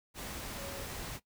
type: tone in noise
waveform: sine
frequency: 554.4 Hz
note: C#5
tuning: in tune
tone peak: -45 dBFS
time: 0.55-0.87 s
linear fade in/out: 50 ms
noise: pink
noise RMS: -42 dBFS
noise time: 0.14-1.2 s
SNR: -6 dB
effects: noise-tail reverb RT60 0.1 s tail -17 dB re dry